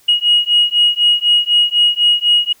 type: beating tone pair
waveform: sine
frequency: 2888 / 2892 Hz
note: F#7 / F#7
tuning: -43 / -40 cents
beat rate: 4 Hz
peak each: -12 dBFS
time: 0.08-2.53 s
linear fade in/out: 10 ms
effects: tanh soft clip ceiling -3 dBFS + white hiss -51 dBFS RMS until 2.6 s